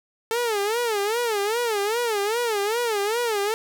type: tone with vibrato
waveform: sawtooth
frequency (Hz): 440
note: A4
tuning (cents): 0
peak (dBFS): -18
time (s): 0.31-3.54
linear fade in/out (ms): 0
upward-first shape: sine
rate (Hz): 2.5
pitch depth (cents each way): 170
effects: none